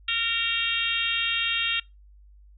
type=harmonic tone; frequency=460.8 Hz; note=A#4; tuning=20 cents flat; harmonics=3 / 4 / 5 / 6 / 7 / 8; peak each=-34 / -34 / -34 / -27 / -28 / -31 dBFS; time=0.08-1.8 s; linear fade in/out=5 ms; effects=noise-tail reverb RT60 0.2 s tail -22 dB re dry + added 50 Hz sine -49 dBFS peak until 2.57 s